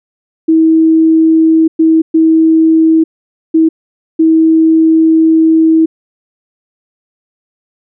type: tone bursts at uneven times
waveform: sine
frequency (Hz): 321.7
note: E4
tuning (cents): -42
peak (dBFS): -4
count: 5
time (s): 0.48-1.68 / 1.79-2.02 / 2.14-3.04 / 3.54-3.69 / 4.19-5.86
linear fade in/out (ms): 10
effects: none